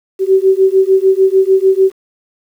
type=beating tone pair; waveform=sine; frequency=379.3 / 386 Hz; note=F#4 / G4; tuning=+43 / -27 cents; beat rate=6.7 Hz; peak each=-10 dBFS; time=0.19-1.92 s; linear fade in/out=50 ms; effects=7-bit